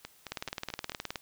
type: two click trains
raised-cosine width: 0.2 ms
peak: -17 / -22 dBFS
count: 17 / 5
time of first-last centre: 0.32-1.158 / 0.05-0.92 s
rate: 19.1 / 4.6 Hz
effects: white hiss -61 dBFS RMS until 1.21 s